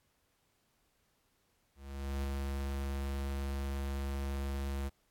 square tone with ADSR envelope, 68.9 Hz, C#2, 10 cents flat, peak -33 dBFS, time 1.75-4.9 s, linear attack 490 ms, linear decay 5 ms, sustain -2 dB, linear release 25 ms, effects pink hiss -75 dBFS RMS until 5.1 s + AAC 64 kbps

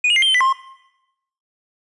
triangle tone with pitch steps, 2467 / 2869 / 2101 / 3160 / 3084 / 1989 / 1054 / 1067 Hz, D#7 / F7 / C7 / G7 / G7 / B6 / C6 / C6, -15 / +46 / +7 / +13 / -29 / +12 / +12 / +34 cents, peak -11 dBFS, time 0.04-0.528 s, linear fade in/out 5 ms, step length 61 ms, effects noise-tail reverb RT60 0.9 s tail -19 dB re dry + resampled to 24000 Hz

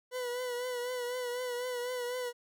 40% pulse tone with vibrato, 494.1 Hz, B4, 1 cent sharp, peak -33 dBFS, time 0.11-2.33 s, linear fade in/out 50 ms, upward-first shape triangle, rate 4 Hz, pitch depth 50 cents each way, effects none

